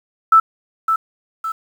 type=tone with echo; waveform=sine; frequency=1318.5 Hz; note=E6; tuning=in tune; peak=-6 dBFS; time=0.32-0.4 s; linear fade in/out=5 ms; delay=560 ms; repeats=2; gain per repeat=-7 dB; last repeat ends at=1.52 s; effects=7-bit